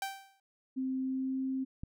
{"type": "tone with exponential decay", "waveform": "sawtooth", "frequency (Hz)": 780, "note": "G5", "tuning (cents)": -9, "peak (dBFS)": -28, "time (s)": [0.02, 0.4], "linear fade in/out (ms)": 2, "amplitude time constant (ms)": 82}
{"type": "tone with pitch glide", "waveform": "sine", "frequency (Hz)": [261.6, 263.9], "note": ["C4", "C4"], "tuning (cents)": [0, 15], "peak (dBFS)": -31, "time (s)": [0.76, 1.65], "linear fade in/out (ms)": 20, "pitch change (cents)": 15, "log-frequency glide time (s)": [0.99, 1.39]}
{"type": "click", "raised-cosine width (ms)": 5, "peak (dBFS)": -28, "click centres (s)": 1.835}
{"effects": []}